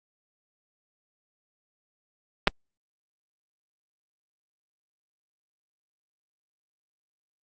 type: clicks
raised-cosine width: 0.3 ms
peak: -3 dBFS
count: 2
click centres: 2.473 / 2.478 s
effects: Opus 48 kbps